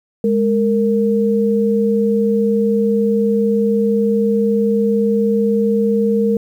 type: tone pair together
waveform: sine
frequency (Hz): 207.7 / 461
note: G#3 / A#4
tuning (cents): 0 / -19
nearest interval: octave + major second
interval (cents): 1381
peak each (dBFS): -15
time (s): 0.24-6.37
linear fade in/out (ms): 2
effects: 8-bit